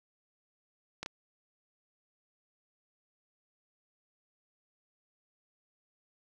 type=clicks; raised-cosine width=0.2 ms; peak=-20 dBFS; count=2; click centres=1.03 / 1.061 s; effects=none